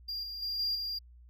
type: tone with level steps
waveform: triangle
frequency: 4791 Hz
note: D8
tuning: 34 cents sharp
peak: -33 / -37 / -31 / -27 / -32 dBFS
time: 0.08-0.99 s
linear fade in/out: 10 ms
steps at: 0.23 / 0.42 / 0.59 / 0.75 s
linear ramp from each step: 5 ms
effects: tanh soft clip ceiling -23 dBFS + added 60 Hz sine -52 dBFS peak until 1.29 s